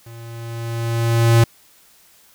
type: tone with level ramp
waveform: square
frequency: 115.8 Hz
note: A#2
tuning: 11 cents flat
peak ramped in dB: -37 to -9 dBFS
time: 0.06-1.44 s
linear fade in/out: 5 ms
effects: white hiss -52 dBFS RMS until 2.34 s